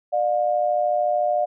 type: tone pair together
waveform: sine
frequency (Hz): 600 / 713.5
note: D5 / F5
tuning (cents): +37 / +37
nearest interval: minor third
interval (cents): 300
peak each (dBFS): -21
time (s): 0.12-1.46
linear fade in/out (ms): 20
effects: none